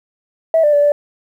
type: tone with pitch steps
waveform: sine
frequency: 650 / 593 / 580 / 584 Hz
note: E5 / D5 / D5 / D5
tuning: -24 / +17 / -22 / -10 cents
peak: -8 dBFS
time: 0.54-0.92 s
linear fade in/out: 2 ms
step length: 95 ms
effects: tanh soft clip ceiling -4 dBFS + 8-bit